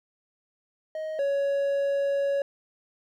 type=tone pair in turn; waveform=triangle; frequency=627 / 558.8 Hz; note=D#5 / C#5; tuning=+13 / +14 cents; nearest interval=major second; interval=199 cents; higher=first; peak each=-28 / -21 dBFS; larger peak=second; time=0.95-1.19 / 1.19-2.42 s; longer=second; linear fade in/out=2 ms; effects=none